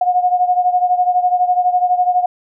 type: beating tone pair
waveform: sine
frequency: 720 / 732 Hz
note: F#5 / F#5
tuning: -47 / -19 cents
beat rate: 12 Hz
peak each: -13 / -17 dBFS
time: 0.01-2.26 s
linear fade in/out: 5 ms
effects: none